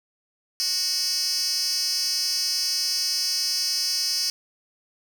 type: tone with high-pass filter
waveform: 10% pulse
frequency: 369.7 Hz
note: F#4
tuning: 1 cent flat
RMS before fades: -25 dBFS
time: 0.6-4.3 s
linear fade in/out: 0 ms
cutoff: 4900 Hz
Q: 4.9
effects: none